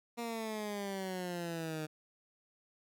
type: exponential sweep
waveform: 15% pulse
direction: down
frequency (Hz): 237.5 to 153.1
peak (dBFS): -31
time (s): 0.17-1.87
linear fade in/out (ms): 20
effects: none